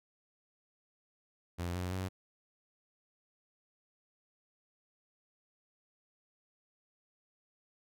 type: tone with pitch steps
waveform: sawtooth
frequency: 87.31 / 90.44 / 93.68 Hz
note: F2 / F#2 / F#2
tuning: 0 / -39 / +22 cents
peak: -31 dBFS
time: 1.58-2.09 s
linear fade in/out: 20 ms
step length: 170 ms
effects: none